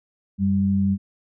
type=tone pair together; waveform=sine; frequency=92.5 / 196 Hz; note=F#2 / G3; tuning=0 / 0 cents; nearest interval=octave + minor second; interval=1300 cents; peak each=-24 / -18 dBFS; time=0.38-0.98 s; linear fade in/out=50 ms; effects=none